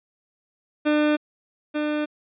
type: tone pair in turn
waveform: 30% pulse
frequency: 300 / 300 Hz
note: D4 / D4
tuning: +37 / +37 cents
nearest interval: unison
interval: 0 cents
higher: neither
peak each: -15 / -20 dBFS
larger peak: first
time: 0.85-1.17 / 1.74-2.06 s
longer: neither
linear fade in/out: 20 ms
effects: resampled to 8000 Hz